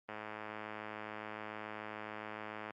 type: click train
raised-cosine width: 0.5 ms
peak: -28 dBFS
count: 281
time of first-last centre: 0.09-2.707 s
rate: 107 Hz
effects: high-pass 150 Hz 12 dB/octave + Opus 32 kbps